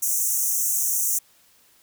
pink high-pass noise, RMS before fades -23 dBFS, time 0.02-1.19 s, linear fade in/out 10 ms, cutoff 5900 Hz, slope 96 dB/octave, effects white hiss -58 dBFS RMS until 1.82 s

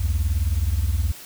sine beating tone pair, 66.1 / 85.1 Hz, C2 / F2, +18 / -44 cents, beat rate 19 Hz, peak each -20 dBFS, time 0-1.12 s, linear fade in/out 10 ms, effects tanh soft clip ceiling -15 dBFS + white hiss -41 dBFS RMS until 1.25 s

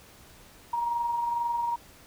sine tone with amplitude modulation, 944 Hz, A#5, 22 cents sharp, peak -24 dBFS, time 0.73-1.76 s, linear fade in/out 5 ms, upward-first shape sine, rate 22.2 Hz, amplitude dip 40%, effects pink hiss -53 dBFS RMS until 2.06 s

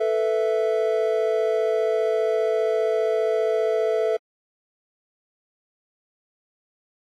triangle chord, A suspended second, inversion none, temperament just, 440 / 495 / 660 Hz, A4 / B4 / E5, 0 / +4 / +2 cents, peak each -20 / -25 / -22 dBFS, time 0-4.17 s, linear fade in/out 10 ms, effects AAC 48 kbps

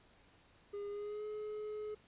triangle tone with pitch glide, 407.3 to 424.6 Hz, G#4 to G#4, -34 to +38 cents, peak -38 dBFS, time 0.73-1.95 s, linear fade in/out 10 ms, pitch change +72 cents, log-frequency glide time 0.89-1.25 s, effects pink hiss -66 dBFS RMS until 2.07 s + resampled to 8000 Hz

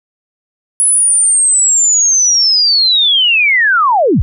sine linear sweep, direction down, 10300 to 37.41 Hz, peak -7 dBFS, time 0.8-4.22 s, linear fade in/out 0 ms, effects none

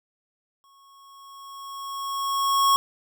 square tone with exponential growth, 1100 Hz, C#6, 14 cents flat, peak -16 dBFS, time 0.64-2.76 s, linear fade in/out 0 ms, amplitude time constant 460 ms, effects none

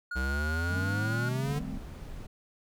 triangle tone, 1435 Hz, F6, 47 cents sharp, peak -31 dBFS, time 0.11-1.29 s, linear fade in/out 5 ms
square exponential sweep, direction up, 63.6 to 149.2 Hz, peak -30 dBFS, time 0.15-1.6 s, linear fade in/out 20 ms
triangle chord, A half-diminished seventh, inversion second, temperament equal, 155.56 / 196 / 220 / 261.6 Hz, Eb3 / G3 / A3 / C4, 0 / 0 / 0 / 0 cents, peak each -39 dBFS, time 0.69-1.78 s, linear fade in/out 10 ms
brown noise, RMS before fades -41 dBFS, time 1.45-2.27 s, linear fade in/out 10 ms
effects none

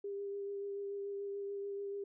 sine tone with vibrato, 400.4 Hz, G4, 37 cents sharp, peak -38 dBFS, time 0.04-2.04 s, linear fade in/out 5 ms, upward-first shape sine, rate 6.9 Hz, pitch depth 14 cents each way, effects none

